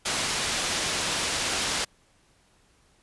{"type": "low-pass noise", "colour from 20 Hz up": "white", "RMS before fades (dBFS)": -28, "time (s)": [0.05, 1.85], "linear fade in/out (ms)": 10, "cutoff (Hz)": 6400, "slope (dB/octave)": 12, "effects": ["pink hiss -63 dBFS RMS until 3.02 s", "resampled to 24000 Hz"]}